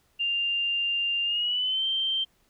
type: tone with pitch glide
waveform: sine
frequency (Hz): 2794 to 3136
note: F7 to G7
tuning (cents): 0 to 0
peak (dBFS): -24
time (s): 0.19-2.25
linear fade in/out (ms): 20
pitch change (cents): +200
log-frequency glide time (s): 1.24-1.86
effects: pink hiss -67 dBFS RMS until 2.49 s